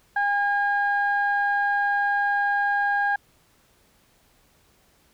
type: tone pair together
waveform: sine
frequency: 810.2 / 1625 Hz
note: G#5 / G#6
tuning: -43 / -38 cents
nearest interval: octave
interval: 1205 cents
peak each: -22 dBFS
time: 0.16-3.16 s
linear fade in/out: 5 ms
effects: tanh soft clip ceiling -13 dBFS + pink hiss -61 dBFS RMS until 5.13 s